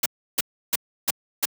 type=noise bursts; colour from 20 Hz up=white; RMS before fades=-21 dBFS; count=5; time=0.03-1.455 s; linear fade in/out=5 ms; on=29 ms; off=320 ms; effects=high-pass 150 Hz 12 dB/octave